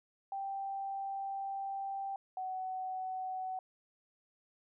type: tone pair in turn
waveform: sine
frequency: 784 / 749.6 Hz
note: G5 / F#5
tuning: 0 / +22 cents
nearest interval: minor second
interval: 78 cents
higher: first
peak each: -36 / -36 dBFS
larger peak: neither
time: 0.32-2.16 / 2.37-3.59 s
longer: first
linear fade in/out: 2 ms
effects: none